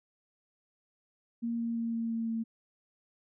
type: tone with pitch steps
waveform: sine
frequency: 233.1 / 231.8 / 230.4 / 229.1 / 227.8 / 226.5 Hz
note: A#3 / A#3 / A#3 / A#3 / A#3 / A#3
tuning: 0 / -10 / -20 / -30 / -40 / -50 cents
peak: -30 dBFS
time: 1.42-2.44 s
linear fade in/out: 20 ms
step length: 170 ms
effects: none